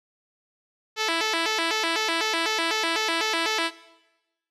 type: tone with vibrato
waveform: 5% pulse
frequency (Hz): 380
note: F#4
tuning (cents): +46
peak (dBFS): -11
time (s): 0.96-3.71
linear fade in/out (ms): 50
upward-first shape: square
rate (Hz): 4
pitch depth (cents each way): 240
effects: noise-tail reverb RT60 1.0 s tail -18 dB re dry + low-pass 7000 Hz 12 dB/octave